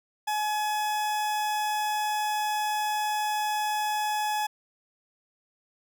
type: tone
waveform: 40% pulse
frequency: 847 Hz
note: G#5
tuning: 34 cents sharp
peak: -25 dBFS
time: 0.27-4.47 s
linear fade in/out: 10 ms
effects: none